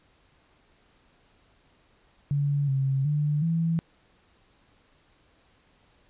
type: tone with pitch steps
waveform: sine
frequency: 142.9 / 135.1 / 148.3 / 165.2 Hz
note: D3 / C#3 / D3 / E3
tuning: -47 / -44 / +17 / +4 cents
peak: -22 dBFS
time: 2.31-3.79 s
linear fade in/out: 0 ms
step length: 370 ms
effects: pink hiss -63 dBFS RMS until 6.09 s + resampled to 8000 Hz